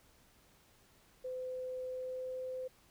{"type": "tone with pitch glide", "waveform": "sine", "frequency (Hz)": [510, 513.3], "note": ["C5", "C5"], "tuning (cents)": [-44, -33], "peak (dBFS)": -38, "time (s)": [1.24, 2.68], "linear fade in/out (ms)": 10, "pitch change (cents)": 11, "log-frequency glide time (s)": [1.83, 2.43], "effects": ["pink hiss -66 dBFS RMS until 2.9 s"]}